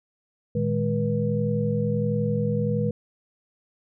sine tone cluster, 114 / 155.5 / 206.4 / 482.6 Hz, A#2 / D#3 / G#3 / B4, -38 / -1 / -10 / -40 cents, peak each -27 dBFS, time 0.55-2.91 s, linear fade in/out 5 ms, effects none

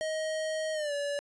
square tone with pitch glide, 629 to 573.5 Hz, D#5 to D5, +19 to -41 cents, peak -31 dBFS, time 0.01-1.19 s, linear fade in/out 0 ms, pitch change -160 cents, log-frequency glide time 0.73-0.93 s, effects resampled to 22050 Hz

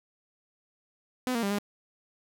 sawtooth tone with pitch steps, 253.1 / 232.3 / 199.4 / 204.1 Hz, B3 / A#3 / G3 / G#3, +43 / -6 / +30 / -30 cents, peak -23 dBFS, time 1.27-1.586 s, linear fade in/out 0 ms, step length 79 ms, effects none

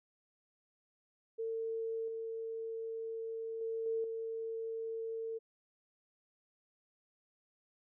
sine tone with level steps, 451.1 Hz, A4, 43 cents sharp, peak -35 / -38 / -35 / -32 / -37 dBFS, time 1.38-5.39 s, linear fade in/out 20 ms, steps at 2.08 / 3.61 / 3.86 / 4.04 s, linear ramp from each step 2 ms, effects none

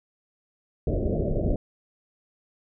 pink low-pass noise, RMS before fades -25 dBFS, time 0.87-1.56 s, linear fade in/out 2 ms, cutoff 660 Hz, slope 96 dB/octave, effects none

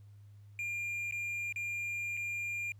triangle tone with dropouts, 2400 Hz, D7, 37 cents sharp, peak -33 dBFS, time 0.59-2.72 s, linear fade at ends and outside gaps 1 ms, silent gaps 1.111-1.123 / 1.525-1.56 / 2.169-2.173 s, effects added 102 Hz sine -52 dBFS peak until 2.79 s + pink hiss -75 dBFS RMS until 2.79 s

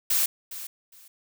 blue noise with echo, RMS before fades -23 dBFS, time 0.1-0.26 s, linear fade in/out 5 ms, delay 410 ms, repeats 2, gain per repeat -14 dB, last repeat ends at 1.08 s, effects none

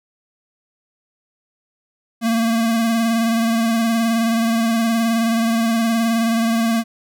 square tone with vibrato, 228.3 Hz, A#3, 36 cents flat, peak -16 dBFS, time 2.21-6.84 s, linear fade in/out 50 ms, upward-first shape sine, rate 19 Hz, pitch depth 33 cents each way, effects none

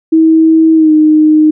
sine tone with pitch glide, 321.3 to 308.2 Hz, E4 to D#4, -44 to -16 cents, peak -3 dBFS, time 0.12-1.51 s, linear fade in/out 10 ms, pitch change -72 cents, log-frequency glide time 0.75-0.92 s, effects none

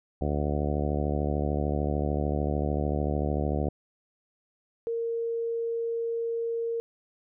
harmonic tone, 73.42 Hz, D2, in tune, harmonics 1 / 2 / 3 / 4 / 5 / 6 / 7 / 8 / 9 / 10, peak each -29 / -32 / -34 / -35 / -36 / -37 / -37 / -38 / -39 / -39 dBFS, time 0.21-3.69 s, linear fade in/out 5 ms
sine tone, 462.1 Hz, A#4, 15 cents flat, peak -27 dBFS, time 4.87-6.8 s, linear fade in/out 0 ms
effects none

